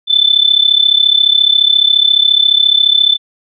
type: tone with amplitude modulation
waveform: sine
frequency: 3520 Hz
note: A7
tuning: in tune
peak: -3 dBFS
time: 0.07-3.18 s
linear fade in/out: 50 ms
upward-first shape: sine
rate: 34.4 Hz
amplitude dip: 85%
effects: none